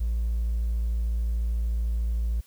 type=tone with hard clipping; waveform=triangle; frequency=56.8 Hz; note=A#1; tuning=44 cents flat; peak=-23 dBFS; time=0-2.41 s; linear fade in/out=10 ms; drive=2 dB; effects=white hiss -59 dBFS RMS until 2.46 s